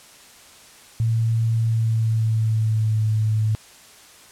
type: tone with pitch glide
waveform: sine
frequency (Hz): 113.6 to 108.72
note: A#2 to A2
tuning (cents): -44 to -20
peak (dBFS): -17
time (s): 1-3.55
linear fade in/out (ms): 0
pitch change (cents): -76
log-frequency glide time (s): 1.59-3.04
effects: white hiss -47 dBFS RMS until 4.31 s + low-pass 10000 Hz 12 dB/octave